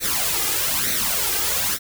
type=noise with flanger; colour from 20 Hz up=white; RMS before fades=-22 dBFS; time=0-1.79 s; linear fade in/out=50 ms; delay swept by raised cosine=0.49 to 2.49 ms; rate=1.1 Hz; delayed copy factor=+0.7; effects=none